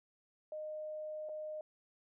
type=tone with dropouts; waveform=sine; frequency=615 Hz; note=D#5; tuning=20 cents flat; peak=-40 dBFS; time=0.52-1.61 s; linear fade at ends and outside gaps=2 ms; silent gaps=1.289-1.293 s; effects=none